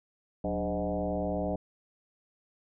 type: tone with frequency modulation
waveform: sine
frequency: 402.5 Hz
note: G4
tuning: 46 cents sharp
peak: -28 dBFS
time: 0.44-1.56 s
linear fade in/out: 5 ms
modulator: 109 Hz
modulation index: 2.9
effects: none